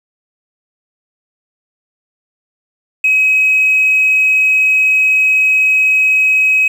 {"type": "tone", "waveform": "triangle", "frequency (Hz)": 2544, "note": "D#7", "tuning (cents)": 38, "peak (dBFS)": -5, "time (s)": [3.04, 6.68], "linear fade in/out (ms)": 5, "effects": ["tanh soft clip ceiling -5 dBFS", "7-bit"]}